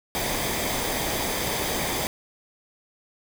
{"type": "noise with comb filter", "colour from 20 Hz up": "pink", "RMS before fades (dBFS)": -27, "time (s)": [0.15, 2.07], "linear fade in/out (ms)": 0, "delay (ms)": 0.72, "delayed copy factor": -0.5, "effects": []}